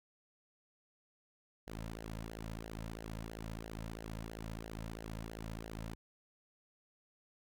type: tone with flanger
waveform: sawtooth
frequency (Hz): 55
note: A1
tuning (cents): 0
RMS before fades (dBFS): -45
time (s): 1.67-5.95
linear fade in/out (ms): 5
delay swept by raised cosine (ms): 0.82 to 2.72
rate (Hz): 3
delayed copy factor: -0.75
effects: none